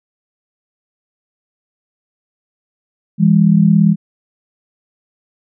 sine tone pair together, 165.9 / 203.6 Hz, E3 / G#3, +11 / -34 cents, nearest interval major third, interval 355 cents, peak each -10 dBFS, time 3.18-3.96 s, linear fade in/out 50 ms, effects none

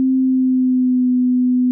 sine tone with pitch glide, 261.4 to 250.6 Hz, C4 to B3, -1 to +25 cents, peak -12 dBFS, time 0-1.71 s, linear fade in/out 0 ms, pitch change -74 cents, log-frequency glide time 0.16-1.09 s, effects none

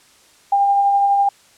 sine tone with tremolo, 800 Hz, G5, 35 cents sharp, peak -11 dBFS, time 0.52-1.29 s, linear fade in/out 5 ms, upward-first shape sine, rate 12 Hz, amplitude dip 25%, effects white hiss -51 dBFS RMS until 1.57 s + low-pass 9000 Hz 12 dB/octave

